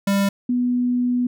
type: tone pair in turn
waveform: square / sine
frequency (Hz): 198.5 / 246.3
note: G3 / B3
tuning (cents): +22 / -5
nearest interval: major third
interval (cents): 373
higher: second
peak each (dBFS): -17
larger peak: neither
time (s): 0.07-0.29 / 0.49-1.27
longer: second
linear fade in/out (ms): 5
effects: none